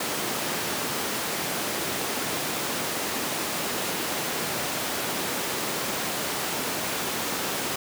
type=high-pass noise; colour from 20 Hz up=pink; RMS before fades=-29 dBFS; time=0-7.76 s; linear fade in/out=5 ms; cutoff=220 Hz; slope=12 dB/octave; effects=none